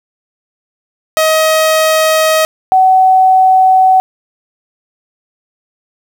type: tone pair in turn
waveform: sawtooth / sine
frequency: 632 / 753.3 Hz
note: D#5 / F#5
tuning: +27 / +31 cents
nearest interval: minor third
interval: 304 cents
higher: second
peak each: -4 dBFS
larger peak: neither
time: 1.17-2.45 / 2.72-4 s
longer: neither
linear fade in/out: 0 ms
effects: 7-bit